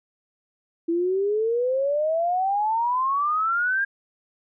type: exponential sweep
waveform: sine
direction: up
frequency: 329.6 to 1628 Hz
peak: -20 dBFS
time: 0.88-3.85 s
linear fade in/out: 10 ms
effects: none